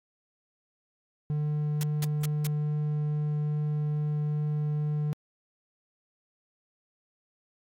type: tone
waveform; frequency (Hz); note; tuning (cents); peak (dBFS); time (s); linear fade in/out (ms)
triangle; 149.8; D3; +35; -24; 1.3-5.13; 0
type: noise bursts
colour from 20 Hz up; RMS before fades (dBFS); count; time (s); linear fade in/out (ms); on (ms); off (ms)
white; -35; 4; 1.81-2.468; 0; 22; 190
effects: AAC 48 kbps